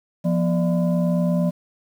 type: tone with frequency modulation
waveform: sine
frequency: 174.61 Hz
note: F3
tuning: in tune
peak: -17 dBFS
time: 0.24-1.51 s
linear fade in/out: 20 ms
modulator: 418 Hz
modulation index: 0.78
effects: 8-bit